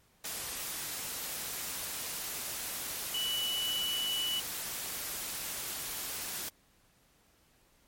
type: tone in noise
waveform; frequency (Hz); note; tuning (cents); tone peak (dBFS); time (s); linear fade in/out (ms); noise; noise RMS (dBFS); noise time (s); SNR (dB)
sine; 2960; F#7; 0; -31; 3.14-4.4; 5; white; -38; 0.24-6.49; +4
effects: pink hiss -67 dBFS RMS until 7.87 s + MP3 64 kbps